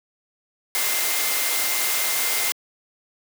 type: tone in noise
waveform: sine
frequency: 2093 Hz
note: C7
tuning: in tune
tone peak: -31 dBFS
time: 0.75-2.52 s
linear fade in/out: 0 ms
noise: white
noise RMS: -23 dBFS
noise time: 0.75-2.52 s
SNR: -11 dB
effects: high-pass 400 Hz 12 dB/octave